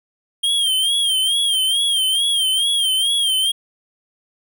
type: tone with vibrato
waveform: square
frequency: 3200 Hz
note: G7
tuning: 35 cents sharp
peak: -16 dBFS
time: 0.43-3.52 s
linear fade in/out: 10 ms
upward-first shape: sine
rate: 2.3 Hz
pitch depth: 83 cents each way
effects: none